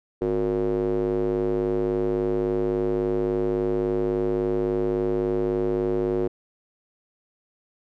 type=tone with band-pass filter; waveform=square; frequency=51.8 Hz; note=G#1; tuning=4 cents flat; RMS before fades=-24 dBFS; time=0.21-6.28 s; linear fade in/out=10 ms; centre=400 Hz; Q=5.1; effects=none